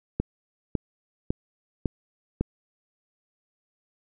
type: click train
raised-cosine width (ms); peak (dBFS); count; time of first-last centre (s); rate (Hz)
3; -11; 5; 0.2-2.41; 1.81
effects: none